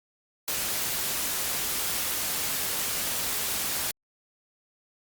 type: noise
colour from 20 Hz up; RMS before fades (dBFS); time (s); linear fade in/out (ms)
white; -29; 0.48-3.91; 0
effects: Opus 48 kbps